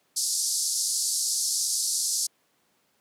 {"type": "band-pass noise", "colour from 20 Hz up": "pink", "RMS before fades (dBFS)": -27, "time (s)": [0.16, 2.27], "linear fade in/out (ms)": 10, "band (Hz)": [4600, 11000], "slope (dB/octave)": 48, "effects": ["pink hiss -68 dBFS RMS until 3 s", "high-pass 200 Hz 12 dB/octave"]}